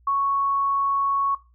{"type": "tone", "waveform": "sine", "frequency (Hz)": 1108.7, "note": "C#6", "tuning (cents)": 0, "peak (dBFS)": -19, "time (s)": [0.07, 1.35], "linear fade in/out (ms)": 5, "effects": ["noise-tail reverb RT60 0.3 s tail -19 dB re dry", "added 60 Hz sine -54 dBFS peak until 1.54 s"]}